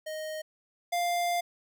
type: tone pair in turn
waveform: square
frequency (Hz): 622.3 / 698.5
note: D#5 / F5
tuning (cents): 0 / 0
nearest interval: major second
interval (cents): 200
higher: second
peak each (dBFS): -35 / -27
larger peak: second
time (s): 0.06-0.42 / 0.92-1.41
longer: second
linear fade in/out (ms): 10
effects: none